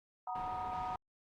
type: chord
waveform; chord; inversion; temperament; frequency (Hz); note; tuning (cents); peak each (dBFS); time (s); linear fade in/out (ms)
sine; B major seventh; second; equal with one note detuned; 740 / 932.3 / 967.4 / 1244.5; F#5 / A#5 / B5 / D#6; 0 / 0 / -36 / 0; -39 / -43 / -45 / -44; 0.27-0.96; 5
type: low-pass noise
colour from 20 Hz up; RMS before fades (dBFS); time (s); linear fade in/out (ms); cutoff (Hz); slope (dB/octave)
pink; -49; 0.35-0.96; 5; 2700; 12
effects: Opus 48 kbps